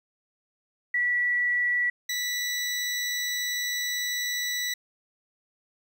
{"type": "tone pair in turn", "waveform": ["sine", "20% pulse"], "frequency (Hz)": [1949, 1962.6], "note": ["B6", "B6"], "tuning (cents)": [-23, -11], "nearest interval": "unison", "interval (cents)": 12, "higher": "second", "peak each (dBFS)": -22, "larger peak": "neither", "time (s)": [[0.94, 1.9], [2.09, 4.74]], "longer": "second", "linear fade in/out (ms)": 5, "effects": ["10-bit"]}